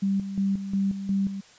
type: tone with tremolo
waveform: sine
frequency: 196 Hz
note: G3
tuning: in tune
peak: -21 dBFS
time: 0.02-1.41 s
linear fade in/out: 10 ms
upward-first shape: square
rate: 2.8 Hz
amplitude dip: 65%
effects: white hiss -53 dBFS RMS until 1.58 s + resampled to 16000 Hz